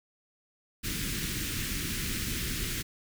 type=band-stop noise; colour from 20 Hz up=pink; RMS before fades=-33 dBFS; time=0.83-2.83 s; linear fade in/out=20 ms; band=340 to 1600 Hz; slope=24 dB/octave; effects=none